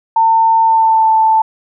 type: tone with pitch glide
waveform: sine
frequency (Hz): 900 to 883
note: A5 to A5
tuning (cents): +39 to +6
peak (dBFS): -7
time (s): 0.16-1.42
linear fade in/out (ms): 5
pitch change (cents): -33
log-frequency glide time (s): 0.65-1.12
effects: none